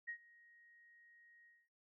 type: tone with ADSR envelope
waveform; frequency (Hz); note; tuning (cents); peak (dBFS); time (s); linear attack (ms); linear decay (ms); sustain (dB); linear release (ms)
sine; 1880; A#6; +14; -40; 0.07-1.69; 21; 82; -23; 230
effects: none